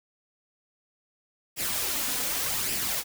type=noise with flanger; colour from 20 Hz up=white; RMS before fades=-29 dBFS; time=1.56-3.04 s; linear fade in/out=50 ms; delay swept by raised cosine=0.38 to 4.08 ms; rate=0.86 Hz; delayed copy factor=+0.5; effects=none